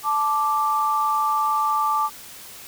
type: tone pair together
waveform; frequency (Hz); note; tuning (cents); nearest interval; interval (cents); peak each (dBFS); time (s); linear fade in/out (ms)
sine; 873.4 / 1174.7; A5 / D6; -13 / 0; perfect fourth; 513; -23 / -20; 0.03-2.1; 50
effects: white hiss -41 dBFS RMS until 2.67 s